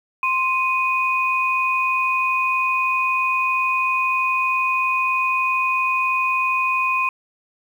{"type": "tone pair together", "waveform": "sine", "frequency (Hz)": [1047.9, 2489], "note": ["C6", "D#7"], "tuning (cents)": [2, 0], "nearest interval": "octave + minor third", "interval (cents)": 1498, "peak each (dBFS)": [-20, -20], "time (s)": [0.23, 7.09], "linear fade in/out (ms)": 2, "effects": ["8-bit"]}